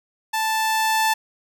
sawtooth tone with level ramp, 880 Hz, A5, in tune, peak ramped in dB -17 to -13 dBFS, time 0.33-1.14 s, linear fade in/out 10 ms, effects none

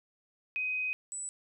sine tone pair in turn, 2512 / 7936 Hz, D#7 / B8, +16 / +7 cents, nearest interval octave + minor sixth, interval 1991 cents, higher second, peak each -30 / -36 dBFS, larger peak first, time 0.56-0.93 / 1.12-1.29 s, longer first, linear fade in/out 0 ms, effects none

